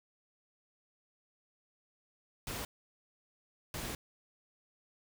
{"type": "noise bursts at uneven times", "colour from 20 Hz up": "pink", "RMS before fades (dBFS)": -40, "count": 2, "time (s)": [[2.47, 2.65], [3.74, 3.95]], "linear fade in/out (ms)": 2, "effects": []}